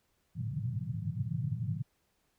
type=band-pass noise; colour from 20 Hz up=pink; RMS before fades=-35 dBFS; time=0.35-1.83 s; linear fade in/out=20 ms; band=110 to 160 Hz; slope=48 dB/octave; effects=pink hiss -75 dBFS RMS until 2.38 s